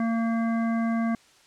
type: harmonic tone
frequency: 228.4 Hz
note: A#3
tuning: 35 cents flat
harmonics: 1 / 3 / 5 / 7 / 9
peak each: -23 / -33 / -37 / -40 / -42 dBFS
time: 0-1.15 s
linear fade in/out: 2 ms
effects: white hiss -57 dBFS RMS until 1.46 s + low-pass 7000 Hz 12 dB/octave